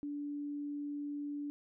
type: tone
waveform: sine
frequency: 290 Hz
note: D4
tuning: 22 cents flat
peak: -37 dBFS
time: 0.03-1.5 s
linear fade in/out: 0 ms
effects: none

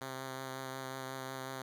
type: tone with vibrato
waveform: 5% pulse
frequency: 132 Hz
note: C3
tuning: 16 cents sharp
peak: -29 dBFS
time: 0.01-1.62 s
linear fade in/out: 2 ms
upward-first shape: triangle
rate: 5.5 Hz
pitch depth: 18 cents each way
effects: none

